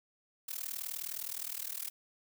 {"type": "noise with amplitude modulation", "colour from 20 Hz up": "blue", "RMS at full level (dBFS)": -36, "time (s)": [0.48, 1.9], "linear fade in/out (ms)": 10, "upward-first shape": "sine", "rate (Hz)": 39.5, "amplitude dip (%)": 95, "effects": []}